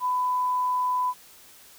sine tone, 1000 Hz, B5, 21 cents sharp, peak -22 dBFS, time 0-1.14 s, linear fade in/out 50 ms, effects white hiss -51 dBFS RMS until 1.78 s

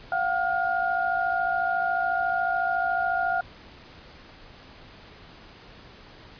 sine tone cluster, 696 / 750 / 1421 Hz, F5 / F#5 / F6, -6 / +23 / +30 cents, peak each -27 dBFS, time 0.12-3.41 s, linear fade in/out 2 ms, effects pink hiss -48 dBFS RMS until 6.39 s + resampled to 11025 Hz

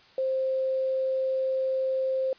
sine tone with quantisation, 526 Hz, C5, 9 cents sharp, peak -24 dBFS, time 0.18-2.33 s, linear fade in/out 2 ms, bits 8, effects white hiss -56 dBFS RMS until 2.38 s + resampled to 11025 Hz

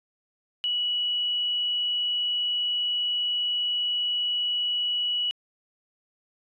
triangle tone, 2935 Hz, F#7, 15 cents flat, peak -20 dBFS, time 0.64-5.31 s, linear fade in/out 0 ms, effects tanh soft clip ceiling -22 dBFS + resampled to 22050 Hz

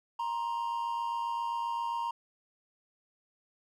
triangle tone pair together, 939 / 1046.5 Hz, A#5 / C6, +12 / 0 cents, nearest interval major second, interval 188 cents, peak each -30 / -36 dBFS, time 0.19-2.11 s, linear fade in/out 5 ms, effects none

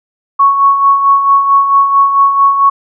sine tone with tremolo, 1108.7 Hz, C#6, in tune, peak -3 dBFS, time 0.39-2.7 s, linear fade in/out 10 ms, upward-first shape sine, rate 4.5 Hz, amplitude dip 55%, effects none

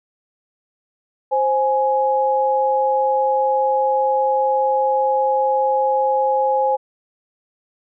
sine tone pair together, 526 / 835 Hz, C5 / G#5, +9 / +9 cents, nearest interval minor sixth, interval 800 cents, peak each -18 / -17 dBFS, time 1.31-6.77 s, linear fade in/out 20 ms, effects none

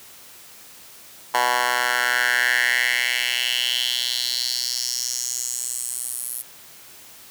10% pulse tone with high-pass filter sweep, 123.1 Hz, B2, 5 cents flat, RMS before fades -23 dBFS, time 1.34-6.42 s, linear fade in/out 5 ms, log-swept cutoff 980 to 11000 Hz, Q 3.8, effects white hiss -45 dBFS RMS until 7.3 s + high-pass 60 Hz 12 dB/octave

